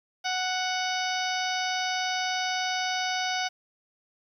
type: harmonic tone with a mistuned harmonic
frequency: 740 Hz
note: F#5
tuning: in tune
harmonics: 1 / 2 / 3 / 4 / 5 / 6 / 7 / 8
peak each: -30 / -33 / -35 / -36 / -37 / -38 / -38 / -39 dBFS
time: 0.24-3.49 s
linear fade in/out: 20 ms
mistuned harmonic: 6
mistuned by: +60 cents
effects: 10-bit